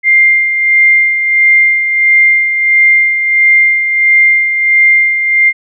sine tone with tremolo, 2100 Hz, C7, 6 cents sharp, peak -3 dBFS, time 0.03-5.53 s, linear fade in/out 50 ms, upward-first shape sine, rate 1.5 Hz, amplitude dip 55%, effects none

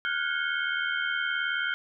sine tone cluster, 1413 / 1492 / 1635 / 2190 / 3138 Hz, F6 / F#6 / G#6 / C#7 / G7, +20 / +14 / -28 / -22 / +1 cents, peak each -30 / -31 / -38 / -36 / -35 dBFS, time 0.05-1.74 s, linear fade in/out 0 ms, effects none

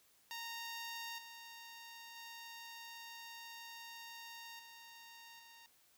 10% pulse tone with level steps, 926 Hz, A#5, 12 cents flat, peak -35 / -43 / -41 / -46 / -49 dBFS, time 0.31-5.66 s, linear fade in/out 0 ms, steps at 1.18 / 2.16 / 4.59 / 5.39 s, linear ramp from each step 5 ms, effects white hiss -70 dBFS RMS until 5.97 s

